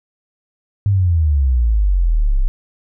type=exponential sweep; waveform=sine; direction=down; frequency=103.83 to 30.87 Hz; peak=-11 dBFS; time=0.86-2.48 s; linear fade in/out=0 ms; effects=none